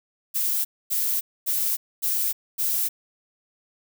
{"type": "noise bursts", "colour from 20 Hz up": "violet", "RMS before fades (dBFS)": -24, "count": 5, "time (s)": [0.34, 2.89], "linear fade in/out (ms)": 20, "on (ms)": 310, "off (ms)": 250, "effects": []}